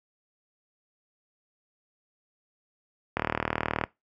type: click train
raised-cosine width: 0.5 ms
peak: -10 dBFS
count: 27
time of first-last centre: 3.17-3.838 s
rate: 38.9 Hz
effects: noise-tail reverb RT60 0.2 s tail -21 dB re dry + high-pass 60 Hz 12 dB/octave